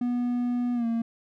triangle tone with pitch glide, 243.9 to 230.2 Hz, B3 to A#3, -21 to -22 cents, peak -22 dBFS, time 0.01-1.02 s, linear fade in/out 5 ms, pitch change -101 cents, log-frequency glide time 0.74-0.86 s, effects none

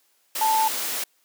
sine tone in noise, 881 Hz, A5, 2 cents sharp, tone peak -18 dBFS, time 0.41-0.68 s, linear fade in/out 5 ms, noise white, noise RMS -28 dBFS, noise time 0.35-1.04 s, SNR +7 dB, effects white hiss -65 dBFS RMS until 1.24 s + high-pass 300 Hz 12 dB/octave

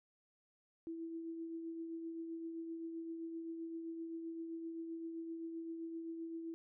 sine tone with tremolo, 329.6 Hz, E4, in tune, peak -40 dBFS, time 0.87-6.54 s, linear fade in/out 0 ms, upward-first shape triangle, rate 7.7 Hz, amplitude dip 40%, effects none

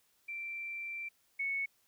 sine tone pair in turn, 2349 / 2211 Hz, D7 / C#7, 0 / -5 cents, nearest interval minor second, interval 105 cents, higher first, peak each -38 / -32 dBFS, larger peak second, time 0.28-1.09 / 1.39-1.66 s, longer first, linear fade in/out 10 ms, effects white hiss -72 dBFS RMS until 1.87 s

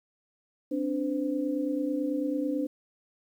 sine tone cluster, 262.4 / 291.5 / 511 Hz, C4 / D4 / C5, +5 / -13 / -41 cents, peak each -34 / -28 / -34 dBFS, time 0.71-2.67 s, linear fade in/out 10 ms, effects 10-bit

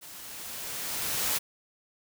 white noise with level ramp, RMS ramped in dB -46 to -27 dBFS, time 0.01-1.39 s, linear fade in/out 20 ms, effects none

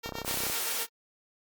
5% pulse tone with tremolo, 460 Hz, A#4, 23 cents flat, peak -24 dBFS, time 0.03-0.89 s, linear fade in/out 10 ms, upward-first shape sine, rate 8 Hz, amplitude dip 95%
click train, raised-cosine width 1 ms, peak -22 dBFS, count 15, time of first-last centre 0.06-0.499 s, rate 31.9 Hz
white high-pass noise, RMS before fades -32 dBFS, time 0.24-0.87 s, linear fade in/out 50 ms, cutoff 320 Hz, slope 12 dB/octave
effects Opus 48 kbps

